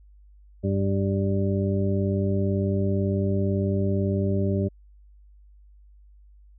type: harmonic tone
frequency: 98 Hz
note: G2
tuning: in tune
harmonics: 1 / 2 / 3 / 4 / 6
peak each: -24 / -26 / -33 / -29 / -33 dBFS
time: 0.63-4.69 s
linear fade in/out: 20 ms
effects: added 50 Hz sine -49 dBFS peak until 6.58 s